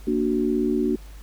sine chord, Bb augmented, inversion none, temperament equal, 233.1 / 293.7 / 370 Hz, Bb3 / D4 / F#4, 0 / 0 / 0 cents, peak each -24 dBFS, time 0.07-0.96 s, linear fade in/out 5 ms, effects added 50 Hz sine -39 dBFS peak until 1.22 s + pink hiss -51 dBFS RMS until 1.22 s

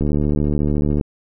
click train, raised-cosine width 3 ms, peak -7 dBFS, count 75, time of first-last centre 0.01-1.011 s, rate 73.9 Hz, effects none

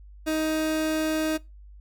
30% pulse tone, 313.5 Hz, D#4, 13 cents sharp, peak -21 dBFS, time 0.26-1.38 s, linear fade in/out 20 ms, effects noise-tail reverb RT60 0.2 s tail -20 dB re dry + added 50 Hz sine -44 dBFS peak until 1.8 s

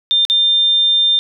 sine tone with dropouts, 3600 Hz, A7, 39 cents sharp, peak -10 dBFS, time 0.11-1.19 s, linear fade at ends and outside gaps 0 ms, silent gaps 0.251-0.299 s, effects none

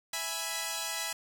5% pulse chord, E major, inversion none, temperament equal, 659.3 / 830.6 / 987.8 Hz, E5 / G#5 / B5, 0 / 0 / 0 cents, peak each -27 / -25 / -26 dBFS, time 0.13-1.13 s, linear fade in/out 5 ms, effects 8-bit

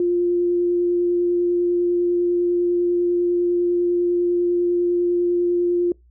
sine tone with vibrato, 350.6 Hz, F4, 7 cents sharp, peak -16 dBFS, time 0-5.92 s, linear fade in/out 2 ms, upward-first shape sine, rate 10 Hz, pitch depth 8 cents each way, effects noise-tail reverb RT60 0.2 s tail -25 dB re dry + added 60 Hz sine -50 dBFS peak until 6.1 s

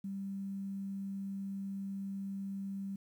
sine tone with quantisation, 196 Hz, G3, in tune, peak -37 dBFS, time 0.04-2.96 s, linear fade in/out 5 ms, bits 11, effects none

